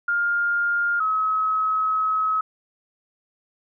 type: tone pair in turn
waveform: sine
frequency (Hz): 1408 / 1281.2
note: F6 / E6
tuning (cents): +14 / -50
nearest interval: major second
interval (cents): 164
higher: first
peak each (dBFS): -19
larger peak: neither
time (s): 0.08-1 / 1-2.41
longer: second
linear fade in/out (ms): 5
effects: none